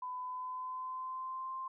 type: tone with pitch glide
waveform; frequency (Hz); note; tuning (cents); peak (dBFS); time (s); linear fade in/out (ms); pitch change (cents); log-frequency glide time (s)
sine; 1004 to 1048.5; B5 to C6; +28 to +3; -38; 0.02-1.68; 5; +75; 0.19-1.55
effects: none